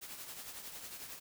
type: noise with tremolo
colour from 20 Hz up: white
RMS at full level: -45 dBFS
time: 0.01-1.2 s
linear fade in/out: 20 ms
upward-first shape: triangle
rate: 11 Hz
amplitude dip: 55%
effects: none